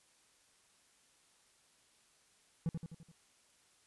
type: tone with echo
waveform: triangle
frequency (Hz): 164.81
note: E3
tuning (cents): 0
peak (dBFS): -29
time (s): 2.66-2.69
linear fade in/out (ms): 0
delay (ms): 85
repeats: 5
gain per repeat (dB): -5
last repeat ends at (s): 3.115
effects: white hiss -69 dBFS RMS until 3.86 s + resampled to 24000 Hz